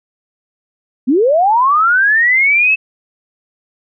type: linear sweep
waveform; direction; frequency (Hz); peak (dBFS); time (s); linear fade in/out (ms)
sine; up; 228.7 to 2637; -8; 1.07-2.76; 20
effects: none